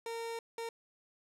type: tone bursts at uneven times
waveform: 30% pulse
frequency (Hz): 460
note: A#4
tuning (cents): -23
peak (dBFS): -35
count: 2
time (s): 0.06-0.39 / 0.58-0.69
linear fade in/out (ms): 2
effects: low-pass 11000 Hz 12 dB/octave